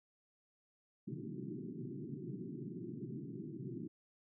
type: band-pass noise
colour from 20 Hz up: pink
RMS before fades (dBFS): -45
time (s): 1.07-3.88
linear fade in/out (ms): 10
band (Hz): 120 to 390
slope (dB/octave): 96
effects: none